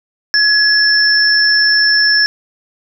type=tone pair together; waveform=sine; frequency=1688 / 5359 Hz; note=G#6 / E8; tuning=+28 / +28 cents; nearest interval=octave + minor sixth; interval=2000 cents; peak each=-11 dBFS; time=0.34-2.26 s; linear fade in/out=0 ms; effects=7-bit